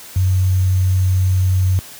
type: tone with sample-and-hold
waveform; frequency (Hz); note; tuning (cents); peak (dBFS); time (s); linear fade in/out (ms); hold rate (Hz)
sine; 93; F#2; +9; -11; 0.16-1.79; 0; 6300
effects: white hiss -37 dBFS RMS until 1.99 s + high-pass 60 Hz 12 dB/octave